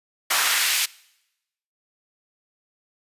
pink noise with high-pass filter sweep, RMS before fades -21 dBFS, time 0.3-0.86 s, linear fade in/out 10 ms, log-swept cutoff 1100 to 2800 Hz, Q 1.1, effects noise-tail reverb RT60 0.9 s tail -23 dB re dry + resampled to 32000 Hz

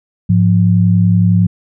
sine tone pair together, 105.2 / 176.05 Hz, G#2 / F3, +23 / +14 cents, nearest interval major sixth, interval 891 cents, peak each -10 dBFS, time 0.29-1.47 s, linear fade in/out 10 ms, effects none

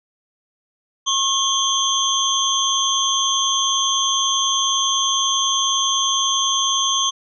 sine tone cluster, 1083 / 3168 / 3378 / 6250 Hz, C#6 / G7 / G#7 / G8, -41 / +18 / +29 / -6 cents, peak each -22 dBFS, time 1.06-7.11 s, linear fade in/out 20 ms, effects none

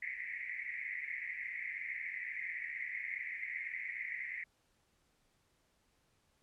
white band-pass noise, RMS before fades -42 dBFS, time 0.02-4.44 s, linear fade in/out 5 ms, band 1900 to 2200 Hz, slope 96 dB/octave, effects pink hiss -75 dBFS RMS until 6.42 s + low-pass 11000 Hz 12 dB/octave

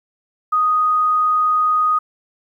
sine tone, 1244.5 Hz, D#6, in tune, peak -13 dBFS, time 0.52-1.99 s, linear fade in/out 10 ms, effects 9-bit

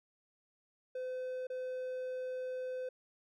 triangle tone with dropouts, 510 Hz, C5, 44 cents flat, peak -35 dBFS, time 0.95-2.89 s, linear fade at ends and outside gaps 5 ms, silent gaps 1.47-1.5 s, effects none

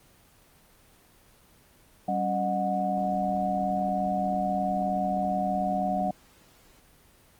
sine tone cluster, 192.9 / 276.1 / 613 / 732 Hz, G3 / C#4 / D#5 / F#5, -28 / -7 / -26 / -19 cents, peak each -30 / -36 / -32 / -27 dBFS, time 2.08-6.11 s, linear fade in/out 5 ms, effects pink hiss -58 dBFS RMS until 7.39 s + Opus 24 kbps

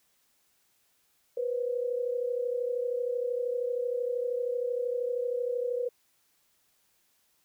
sine tone pair together, 484.8 / 517.7 Hz, B4 / C5, -32 / -18 cents, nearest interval minor second, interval 114 cents, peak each -29 / -34 dBFS, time 1.37-5.89 s, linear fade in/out 5 ms, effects white hiss -70 dBFS RMS until 7.44 s

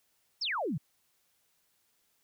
sine exponential sweep, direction down, 5810 to 123.47 Hz, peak -30 dBFS, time 0.41-0.78 s, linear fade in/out 10 ms, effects white hiss -73 dBFS RMS until 2.23 s

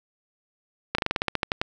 slowing click train, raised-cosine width 0.3 ms, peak -7 dBFS, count 12, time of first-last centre 0.95-1.615 s, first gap 34 ms, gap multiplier 1.11, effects none

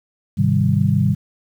sine chord, Ab major seventh, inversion none, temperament equal, 103.83 / 130.81 / 155.56 / 196 Hz, Ab2 / C3 / Eb3 / G3, 0 / 0 / 0 / 0 cents, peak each -19 dBFS, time 0.37-1.15 s, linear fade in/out 20 ms, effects 8-bit

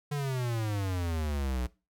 square exponential sweep, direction down, 148.7 to 59.8 Hz, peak -30 dBFS, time 0.11-1.67 s, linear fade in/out 10 ms, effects noise-tail reverb RT60 0.3 s tail -21 dB re dry

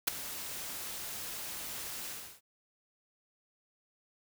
white noise with ADSR envelope, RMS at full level -25 dBFS, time 0.07-2.41 s, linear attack 11 ms, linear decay 7 ms, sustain -16 dB, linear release 330 ms, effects none

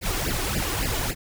pink noise with flanger, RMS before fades -26 dBFS, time 0.01-1.15 s, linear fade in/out 50 ms, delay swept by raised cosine 0.4 to 2.8 ms, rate 3.6 Hz, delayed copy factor +0.95, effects none

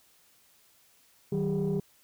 sine tone cluster, 156.8 / 190.4 / 402.6 Hz, D#3 / F#3 / G4, +14 / +50 / +46 cents, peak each -29 dBFS, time 1.32-1.8 s, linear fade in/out 5 ms, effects tanh soft clip ceiling -22 dBFS + white hiss -63 dBFS RMS until 2.03 s

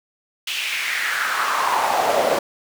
brown noise with high-pass filter sweep, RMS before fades -21 dBFS, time 0.47-2.39 s, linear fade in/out 5 ms, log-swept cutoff 3000 to 520 Hz, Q 3.4, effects none

